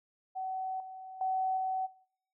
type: tone with level steps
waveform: sine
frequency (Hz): 755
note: F#5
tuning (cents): +35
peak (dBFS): -34 / -44 / -29 / -31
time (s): 0.35-1.87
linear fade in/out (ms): 20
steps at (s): 0.8 / 1.21 / 1.57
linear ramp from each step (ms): 2
effects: noise-tail reverb RT60 0.6 s tail -20 dB re dry